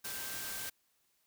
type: tone in noise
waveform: sine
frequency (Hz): 1568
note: G6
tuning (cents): 0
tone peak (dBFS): -49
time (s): 0.04-0.7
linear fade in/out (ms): 10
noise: white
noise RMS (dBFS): -41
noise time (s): 0.04-0.7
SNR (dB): -11
effects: white hiss -75 dBFS RMS until 1.26 s